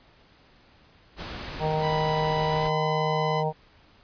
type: noise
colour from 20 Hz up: pink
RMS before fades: -36 dBFS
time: 1.16-2.71 s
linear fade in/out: 50 ms
type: harmonic tone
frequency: 155.56 Hz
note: D#3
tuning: in tune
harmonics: 1 / 3 / 4 / 5 / 6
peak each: -28 / -29 / -31 / -30 / -32 dBFS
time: 1.59-3.53 s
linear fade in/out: 50 ms
type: tone with pitch glide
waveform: sawtooth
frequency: 989 to 1010.4 Hz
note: B5 to B5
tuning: +2 to +39 cents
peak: -26 dBFS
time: 1.8-3.44 s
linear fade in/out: 50 ms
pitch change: +37 cents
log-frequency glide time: 2.52-2.67 s
effects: pink hiss -57 dBFS RMS until 4.03 s + resampled to 11025 Hz